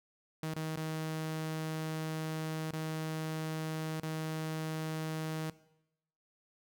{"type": "tone with dropouts", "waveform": "sawtooth", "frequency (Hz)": 158, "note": "D#3", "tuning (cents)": 27, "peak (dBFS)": -31, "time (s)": [0.43, 5.5], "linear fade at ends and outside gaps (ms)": 2, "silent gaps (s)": [[0.538, 0.563], [0.759, 0.773], [2.709, 2.731], [4.001, 4.032]], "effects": ["noise-tail reverb RT60 0.8 s tail -18 dB re dry"]}